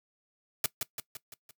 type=noise with echo; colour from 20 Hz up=white; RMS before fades=-27 dBFS; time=0.64-0.66 s; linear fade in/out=2 ms; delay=170 ms; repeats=5; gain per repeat=-5 dB; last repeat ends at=1.51 s; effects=noise-tail reverb RT60 0.1 s tail -20 dB re dry